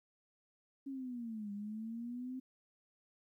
sine linear two-way sweep, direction down then up, 277.2 to 200.8 to 261.2 Hz, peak -40 dBFS, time 0.86-2.4 s, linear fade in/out 10 ms, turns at 1.52 s, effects 13-bit

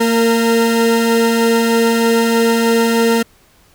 40% pulse tone pair together, 229 / 461.2 Hz, A#3 / A#4, -31 / -19 cents, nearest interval octave, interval 1212 cents, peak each -13 dBFS, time 0-3.23 s, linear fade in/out 10 ms, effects pink hiss -51 dBFS RMS until 3.74 s

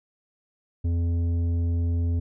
sine tone with tanh clipping, 85.1 Hz, F2, 44 cents flat, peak -23 dBFS, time 0.84-2.2 s, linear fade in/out 10 ms, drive 9 dB, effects none

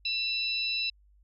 sine tone cluster, 2693 / 3960 / 5180 Hz, E7 / B7 / E8, +36 / +4 / -31 cents, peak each -32 / -30 / -38 dBFS, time 0.05-0.9 s, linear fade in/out 5 ms, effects added 50 Hz sine -58 dBFS peak until 1.23 s

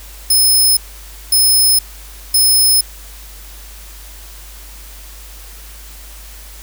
5% pulse tone bursts, 5190 Hz, E8, 28 cents flat, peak -3 dBFS, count 3, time 0.3-2.81 s, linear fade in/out 5 ms, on 470 ms, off 550 ms, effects added 50 Hz sine -34 dBFS peak until 6.62 s + white hiss -38 dBFS RMS until 6.62 s

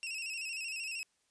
sawtooth tone with vibrato, 2652 Hz, E7, 10 cents sharp, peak -34 dBFS, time 0.03-1.03 s, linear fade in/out 0 ms, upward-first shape square, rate 13 Hz, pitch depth 57 cents each way, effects white hiss -75 dBFS RMS until 1.3 s + resampled to 22050 Hz

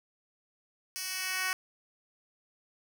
10% pulse tone with high-pass filter sweep, 373 Hz, F#4, 14 cents sharp, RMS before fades -34 dBFS, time 0.96-1.53 s, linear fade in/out 0 ms, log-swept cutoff 4600 to 1400 Hz, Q 0.87, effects none

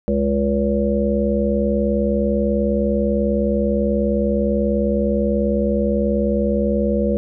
harmonic tone with a mistuned harmonic, 69.3 Hz, C#2, in tune, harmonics 1 / 3 / 5 / 7 / 8, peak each -24 / -19 / -26 / -22 / -23 dBFS, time 0.08-7.17 s, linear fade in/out 0 ms, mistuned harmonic 8, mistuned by +33 cents, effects none

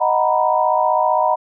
sine chord, B major seventh, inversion first, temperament equal, 622.3 / 740 / 932.3 / 987.8 Hz, D#5 / F#5 / A#5 / B5, 0 / 0 / 0 / 0 cents, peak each -19 dBFS, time 0-1.36 s, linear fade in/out 20 ms, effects none

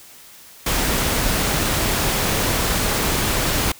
pink noise, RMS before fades -20 dBFS, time 0.66-3.72 s, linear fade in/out 5 ms, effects white hiss -44 dBFS RMS until 3.79 s

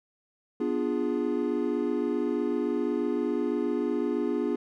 triangle chord, B diminished seventh, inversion none, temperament equal with one note detuned, 245.8 / 293.7 / 349.2 / 415.3 Hz, B3 / D4 / F4 / Ab4, -8 / 0 / 0 / 0 cents, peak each -29 dBFS, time 0.6-4.56 s, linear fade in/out 5 ms, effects none

